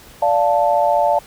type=chord; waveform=sine; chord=D minor; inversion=none; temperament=equal with one note detuned; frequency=583.9 / 698.5 / 880 Hz; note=D5 / F5 / A5; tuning=-10 / 0 / 0 cents; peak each=-17 dBFS; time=0.22-1.19 s; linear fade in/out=5 ms; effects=pink hiss -43 dBFS RMS until 1.26 s